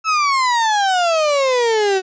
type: exponential sweep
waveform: 35% pulse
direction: down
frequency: 1320 to 370 Hz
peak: -12 dBFS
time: 0.04-2.02 s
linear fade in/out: 50 ms
effects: resampled to 16000 Hz